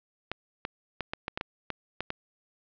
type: clicks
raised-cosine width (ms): 0.3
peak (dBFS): -15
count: 10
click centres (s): 0.316 / 0.651 / 1.007 / 1.135 / 1.281 / 1.375 / 1.411 / 1.703 / 2.006 / 2.104
effects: low-pass 4000 Hz 12 dB/octave